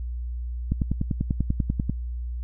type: click train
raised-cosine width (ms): 5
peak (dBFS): -11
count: 13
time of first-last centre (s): 0.72-1.896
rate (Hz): 10.2
effects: added 60 Hz sine -28 dBFS peak until 2.43 s